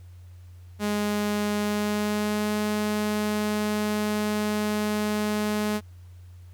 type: tone with pitch glide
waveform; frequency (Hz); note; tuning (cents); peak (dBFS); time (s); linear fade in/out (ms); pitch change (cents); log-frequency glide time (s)
sawtooth; 207.8 to 210.8; G#3 to G#3; +1 to +26; -20; 0.79-5.81; 50; +25; 1.58-2.54
effects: added 89 Hz sine -43 dBFS peak until 6.53 s + pink hiss -63 dBFS RMS until 6.53 s